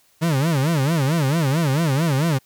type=tone with vibrato; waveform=40% pulse; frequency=149.6 Hz; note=D3; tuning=32 cents sharp; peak=-16 dBFS; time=0.21-2.39 s; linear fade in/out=20 ms; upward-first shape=sine; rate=4.5 Hz; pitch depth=230 cents each way; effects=white hiss -59 dBFS RMS until 2.45 s